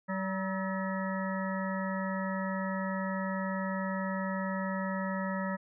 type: harmonic tone with a mistuned harmonic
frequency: 191.1 Hz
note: G3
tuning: 44 cents flat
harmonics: 1 / 3 / 5 / 7 / 9 / 10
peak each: -33 / -38 / -40 / -41 / -43 / -43 dBFS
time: 0.08-5.57 s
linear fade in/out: 20 ms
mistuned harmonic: 7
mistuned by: -54 cents
effects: none